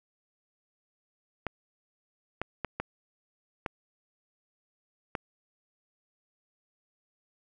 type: clicks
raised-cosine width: 0.5 ms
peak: -16 dBFS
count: 6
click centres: 1.467 / 2.416 / 2.647 / 2.8 / 3.662 / 5.152 s
effects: none